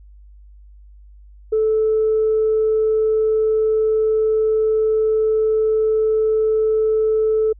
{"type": "tone", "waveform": "sine", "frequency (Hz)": 436.7, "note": "A4", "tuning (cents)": -13, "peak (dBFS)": -13, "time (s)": [1.52, 7.53], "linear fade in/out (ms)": 10, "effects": ["tanh soft clip ceiling -10 dBFS", "added 50 Hz sine -41 dBFS peak until 7.59 s"]}